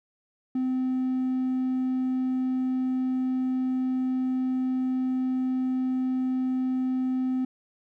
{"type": "tone", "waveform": "triangle", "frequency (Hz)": 257.4, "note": "C4", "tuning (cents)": -28, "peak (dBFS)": -21, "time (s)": [0.55, 7.45], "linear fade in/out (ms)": 5, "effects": ["tanh soft clip ceiling -18 dBFS"]}